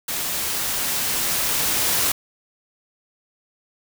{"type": "noise with level ramp", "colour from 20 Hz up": "white", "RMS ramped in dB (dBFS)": [-26, -20], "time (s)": [0.08, 2.12], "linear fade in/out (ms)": 5, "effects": []}